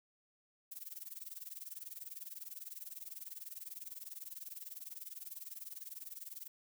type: noise with tremolo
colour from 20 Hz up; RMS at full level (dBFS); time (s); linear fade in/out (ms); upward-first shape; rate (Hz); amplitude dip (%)
violet; -44; 0.71-6.48; 10; triangle; 20; 100
effects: none